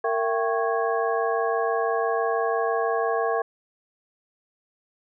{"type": "tone cluster", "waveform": "sine", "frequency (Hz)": [459.6, 672, 778, 1100, 1656], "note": ["A#4", "E5", "G5", "C#6", "G#6"], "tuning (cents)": [-25, 33, -13, -14, -5], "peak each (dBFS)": [-25, -27, -29, -29, -33], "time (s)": [0.04, 3.42], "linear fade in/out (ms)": 5, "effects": []}